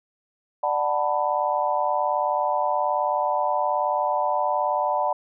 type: chord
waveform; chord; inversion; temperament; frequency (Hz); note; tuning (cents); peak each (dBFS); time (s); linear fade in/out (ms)
sine; B minor seventh; first; just; 592.7 / 740.8 / 889 / 987.8; D5 / F#5 / A5 / B5; +16 / +2 / +18 / 0; -26; 0.63-5.13; 5
effects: none